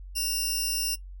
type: tone pair together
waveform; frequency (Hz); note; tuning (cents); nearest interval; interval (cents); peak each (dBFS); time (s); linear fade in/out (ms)
15% pulse; 2793 / 5272; F7 / E8; -1 / -1; major seventh; 1100; -23; 0.15-0.96; 20
effects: noise-tail reverb RT60 0.1 s tail -19 dB re dry + added 46 Hz sine -39 dBFS peak until 1.2 s